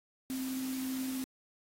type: tone in noise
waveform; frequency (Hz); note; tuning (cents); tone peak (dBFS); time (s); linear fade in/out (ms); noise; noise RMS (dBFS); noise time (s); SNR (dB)
sine; 261.6; C4; 0; -34; 0.3-1.24; 0; white; -45; 0.3-1.24; +8
effects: AAC 48 kbps